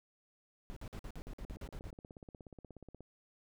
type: noise bursts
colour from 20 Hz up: brown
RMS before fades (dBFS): -45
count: 11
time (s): 0.7-1.904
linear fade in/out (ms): 0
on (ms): 64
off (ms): 50
type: click train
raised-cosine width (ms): 2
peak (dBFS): -37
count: 30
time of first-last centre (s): 1.27-3.007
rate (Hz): 16.7
effects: none